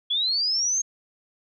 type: linear sweep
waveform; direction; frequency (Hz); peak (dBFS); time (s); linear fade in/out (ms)
sine; up; 3320 to 6500; -21; 0.1-0.82; 10
effects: none